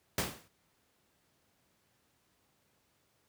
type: noise with exponential decay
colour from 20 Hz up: pink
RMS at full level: -28 dBFS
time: 0.18-0.48 s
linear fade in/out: 2 ms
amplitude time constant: 65 ms
effects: pink hiss -73 dBFS RMS until 3.28 s + high-pass 80 Hz 12 dB/octave